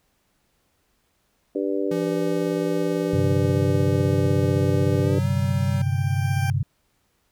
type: harmonic tone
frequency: 98 Hz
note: G2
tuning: in tune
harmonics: 3 / 4 / 5 / 6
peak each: -26 / -26 / -28 / -32 dBFS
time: 1.55-5.19 s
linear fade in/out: 5 ms
type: tone with pitch glide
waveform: square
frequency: 170.1 to 189.83 Hz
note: F3 to F#3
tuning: -45 to +45 cents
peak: -28 dBFS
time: 1.91-5.82 s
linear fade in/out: 5 ms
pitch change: +190 cents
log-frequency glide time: 5.03-5.28 s
type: chord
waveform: sine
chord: G suspended fourth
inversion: none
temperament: equal with one note detuned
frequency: 96.87 / 130.81 / 146.83 Hz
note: G2 / C3 / D3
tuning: -20 / 0 / 0 cents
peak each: -23 / -23 / -28 dBFS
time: 3.13-6.63 s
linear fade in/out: 5 ms
type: tone with exponential growth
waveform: 20% pulse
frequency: 787 Hz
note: G5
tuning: 7 cents sharp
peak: -23 dBFS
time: 4.33-6.5 s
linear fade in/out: 1 ms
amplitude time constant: 470 ms
effects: pink hiss -68 dBFS RMS until 7.31 s